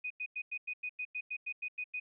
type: tone bursts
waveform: sine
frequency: 2489 Hz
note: D#7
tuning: in tune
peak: -35 dBFS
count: 13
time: 0.04-2 s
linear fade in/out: 10 ms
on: 64 ms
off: 94 ms
effects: none